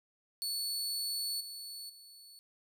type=tone with level steps; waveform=sawtooth; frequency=4435 Hz; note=C#8; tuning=in tune; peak=-31 / -40 / -50 dBFS; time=0.42-2.39 s; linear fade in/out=0 ms; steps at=1.4 / 1.89 s; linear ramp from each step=10 ms; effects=none